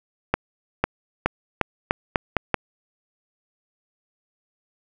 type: accelerating click train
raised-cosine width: 0.5 ms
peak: -3 dBFS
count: 8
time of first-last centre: 0.34-2.543 s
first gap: 500 ms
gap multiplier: 0.84
effects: none